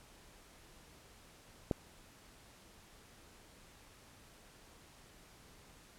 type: click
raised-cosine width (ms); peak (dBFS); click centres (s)
2; -18; 1.712
effects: pink hiss -60 dBFS RMS until 5.98 s + low-pass 12000 Hz 12 dB/octave